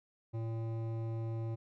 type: tone with hard clipping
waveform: sine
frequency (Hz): 113.4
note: A#2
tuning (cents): -47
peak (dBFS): -37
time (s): 0.33-1.56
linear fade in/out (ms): 20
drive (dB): 13
effects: none